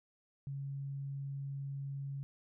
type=tone; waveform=sine; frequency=138.59 Hz; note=C#3; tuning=in tune; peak=-38 dBFS; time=0.47-2.23 s; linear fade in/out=0 ms; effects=none